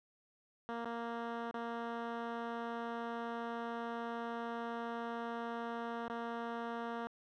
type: tone with dropouts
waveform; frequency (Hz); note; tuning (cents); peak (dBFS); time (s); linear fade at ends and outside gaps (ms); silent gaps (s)
10% pulse; 233.1; A#3; 0; -30; 0.69-7.07; 0; 0.846-0.856 / 1.511-1.542 / 6.082-6.099
effects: low-pass 2000 Hz 12 dB/octave